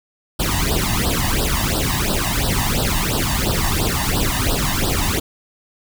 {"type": "noise with flanger", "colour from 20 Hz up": "pink", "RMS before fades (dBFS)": -19, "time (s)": [0.39, 5.2], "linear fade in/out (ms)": 10, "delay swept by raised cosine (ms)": [0.22, 1.1], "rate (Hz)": 2.9, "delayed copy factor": 1, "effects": []}